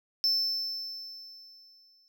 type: tone with exponential decay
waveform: triangle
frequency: 5300 Hz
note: E8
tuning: 9 cents sharp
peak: -21 dBFS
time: 0.24-2.08 s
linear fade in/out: 0 ms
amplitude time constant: 400 ms
effects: none